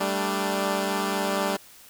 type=chord; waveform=10% pulse; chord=G suspended second; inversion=none; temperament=equal with one note detuned; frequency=196 / 220 / 294.7 Hz; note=G3 / A3 / D4; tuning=0 / 0 / +6 cents; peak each=-18 / -23 / -22 dBFS; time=0-1.57 s; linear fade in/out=10 ms; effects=white hiss -50 dBFS RMS until 1.89 s